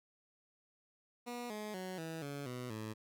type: tone with pitch steps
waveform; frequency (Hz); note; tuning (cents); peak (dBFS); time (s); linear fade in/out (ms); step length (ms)
15% pulse; 242 / 211.9 / 185.53 / 162.45 / 142.24 / 124.55 / 109.05; B3 / G#3 / F#3 / E3 / C#3 / B2 / A2; -35 / +35 / +5 / -25 / +45 / +15 / -15; -35; 1.26-2.94; 20; 240
effects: none